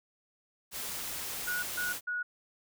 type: noise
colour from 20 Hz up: white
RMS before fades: -38 dBFS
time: 0.71-2.01 s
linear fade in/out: 50 ms
type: tone bursts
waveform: sine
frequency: 1458 Hz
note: F#6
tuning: 26 cents flat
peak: -31 dBFS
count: 3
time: 1.47-2.23 s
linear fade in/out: 10 ms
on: 160 ms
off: 140 ms
effects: none